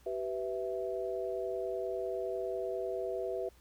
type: chord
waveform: sine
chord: E minor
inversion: first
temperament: equal with one note detuned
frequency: 383.9 / 493.9 / 659.3 Hz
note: G4 / B4 / E5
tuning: -36 / 0 / 0 cents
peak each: -37 / -38 / -38 dBFS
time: 0.06-3.49 s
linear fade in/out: 5 ms
effects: added 60 Hz sine -61 dBFS peak until 3.6 s + pink hiss -65 dBFS RMS until 3.6 s